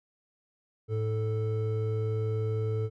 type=tone pair together; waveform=triangle; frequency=108.7 / 439.3 Hz; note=A2 / A4; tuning=-21 / -3 cents; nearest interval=2 octaves; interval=2418 cents; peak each=-26 / -31 dBFS; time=0.88-2.9 s; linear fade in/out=50 ms; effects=none